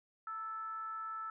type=tone with frequency modulation; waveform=sine; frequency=1318.5 Hz; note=E6; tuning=in tune; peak=-39 dBFS; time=0.27-1.3 s; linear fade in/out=2 ms; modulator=417 Hz; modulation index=0.31; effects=none